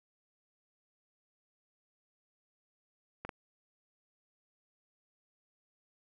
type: clicks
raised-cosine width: 0.5 ms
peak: -25 dBFS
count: 2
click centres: 3.25 / 3.292 s
effects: none